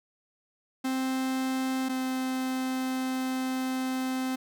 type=tone pair in turn; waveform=45% pulse; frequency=261.6 / 259.3 Hz; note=C4 / C4; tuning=0 / -15 cents; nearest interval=unison; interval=15 cents; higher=first; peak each=-27 / -28 dBFS; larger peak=first; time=0.84-1.89 / 1.89-4.36 s; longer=second; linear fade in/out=10 ms; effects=none